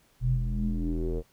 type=tone with low-pass filter sweep; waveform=square; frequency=41.24 Hz; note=E1; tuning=2 cents sharp; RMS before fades=-28 dBFS; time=0.2-1.23 s; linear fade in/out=50 ms; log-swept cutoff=110 to 480 Hz; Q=6.6; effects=pink hiss -64 dBFS RMS until 1.32 s